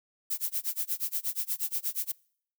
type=noise with tremolo; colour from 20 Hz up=violet; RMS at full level=-29 dBFS; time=0.3-2.12 s; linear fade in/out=10 ms; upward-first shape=sine; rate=8.4 Hz; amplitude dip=100%; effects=noise-tail reverb RT60 0.6 s tail -25 dB re dry